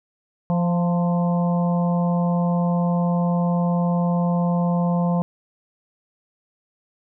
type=harmonic tone with a mistuned harmonic; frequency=173.7 Hz; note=F3; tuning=9 cents flat; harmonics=1 / 3 / 4 / 5 / 6; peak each=-18 / -28 / -30 / -32 / -34 dBFS; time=0.5-5.22 s; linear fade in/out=0 ms; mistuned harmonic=5; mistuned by=+31 cents; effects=none